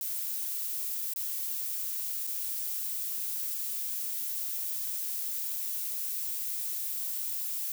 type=noise with dropouts; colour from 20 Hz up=violet; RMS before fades=-34 dBFS; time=0.01-7.72 s; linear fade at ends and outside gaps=1 ms; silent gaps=1.136-1.16 / 2.268-2.273 s; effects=none